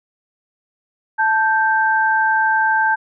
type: tone pair together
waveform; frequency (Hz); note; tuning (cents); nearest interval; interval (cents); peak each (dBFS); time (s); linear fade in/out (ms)
sine; 880 / 1568; A5 / G6; 0 / 0; minor seventh; 1000; -16; 1.18-2.96; 20
effects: none